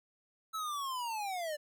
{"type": "linear sweep", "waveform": "square", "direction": "down", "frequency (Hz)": [1318.5, 580], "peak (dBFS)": -36, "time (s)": [0.53, 1.57], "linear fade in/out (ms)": 20, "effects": []}